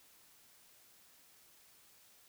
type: silence
effects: white hiss -64 dBFS RMS until 2.28 s